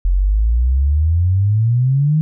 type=exponential sweep; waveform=sine; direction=up; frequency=43.2 to 159 Hz; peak=-11 dBFS; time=0.05-2.21 s; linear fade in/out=0 ms; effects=none